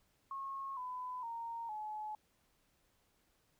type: tone with pitch steps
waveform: sine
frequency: 1088 / 1003.5 / 925.5 / 853.6 Hz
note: C#6 / B5 / A#5 / G#5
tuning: -33 / +27 / -13 / +47 cents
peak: -40 dBFS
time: 0.31-2.15 s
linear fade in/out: 2 ms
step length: 460 ms
effects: pink hiss -75 dBFS RMS until 3.59 s